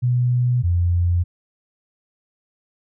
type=tone pair in turn; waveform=sine; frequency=123.47 / 87.31 Hz; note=B2 / F2; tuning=0 / 0 cents; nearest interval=tritone; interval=600 cents; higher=first; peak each=-15 dBFS; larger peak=neither; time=0.02-0.63 / 0.63-1.24 s; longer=neither; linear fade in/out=20 ms; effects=none